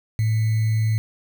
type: tone with sample-and-hold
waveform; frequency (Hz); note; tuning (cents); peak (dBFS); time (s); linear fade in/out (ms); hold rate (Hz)
sine; 110; A2; 0; -17; 0.19-0.98; 0; 2100
effects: none